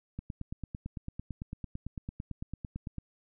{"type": "click train", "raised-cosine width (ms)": 5, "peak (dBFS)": -25, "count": 26, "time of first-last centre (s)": [0.19, 2.983], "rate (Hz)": 8.95, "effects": []}